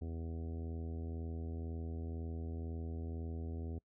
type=harmonic tone; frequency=82 Hz; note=E2; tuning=9 cents flat; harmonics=1 / 2 / 3 / 4 / 5 / 6 / 7 / 8 / 9; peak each=-40 / -51 / -48 / -53 / -53 / -59 / -64 / -64 / -63 dBFS; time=0.01-3.79 s; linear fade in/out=10 ms; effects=noise-tail reverb RT60 0.1 s tail -25 dB re dry